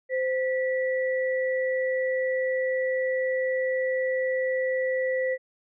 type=tone pair together; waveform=sine; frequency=517.5 / 1954 Hz; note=C5 / B6; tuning=-19 / -19 cents; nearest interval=octave + major seventh; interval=2300 cents; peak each=-24 / -31 dBFS; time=0.09-5.38 s; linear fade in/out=50 ms; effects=none